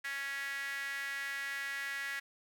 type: tone with high-pass filter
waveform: sawtooth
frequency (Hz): 277.2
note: C#4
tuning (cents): 0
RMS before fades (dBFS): -39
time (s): 0.04-2.2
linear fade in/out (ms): 10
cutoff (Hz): 1800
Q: 7.2
effects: none